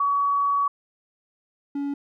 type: tone pair in turn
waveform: sine / triangle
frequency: 1131 / 282.8 Hz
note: C#6 / C#4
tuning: +34 / +35 cents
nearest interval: 2 octaves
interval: 2399 cents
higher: first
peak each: -19 / -23 dBFS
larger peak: first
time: 0-0.68 / 1.75-1.94 s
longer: first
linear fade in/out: 5 ms
effects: none